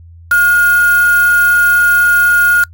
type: tone with quantisation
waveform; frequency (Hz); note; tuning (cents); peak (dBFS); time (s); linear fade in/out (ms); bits
sine; 1432; F6; +43; -6; 0.31-2.64; 5; 3
effects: noise-tail reverb RT60 0.1 s tail -25 dB re dry + added 84 Hz sine -34 dBFS peak until 2.73 s